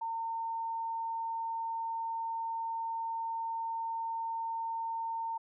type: tone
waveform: sine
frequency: 910 Hz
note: A#5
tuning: 42 cents flat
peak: -33 dBFS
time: 0.01-5.38 s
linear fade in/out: 10 ms
effects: none